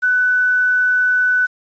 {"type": "tone with quantisation", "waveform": "sine", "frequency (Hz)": 1495, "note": "F#6", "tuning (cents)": 17, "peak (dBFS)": -12, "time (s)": [0.02, 1.47], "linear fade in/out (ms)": 20, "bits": 7, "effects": ["resampled to 16000 Hz"]}